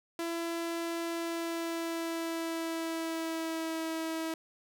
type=tone with pitch glide; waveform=sawtooth; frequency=335.6 to 323.6 Hz; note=E4 to E4; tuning=+31 to -32 cents; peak=-29 dBFS; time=0.19-4.34 s; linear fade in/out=2 ms; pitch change=-63 cents; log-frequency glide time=1.12-3.85 s; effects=none